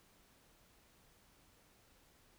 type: silence
effects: pink hiss -68 dBFS RMS until 2.38 s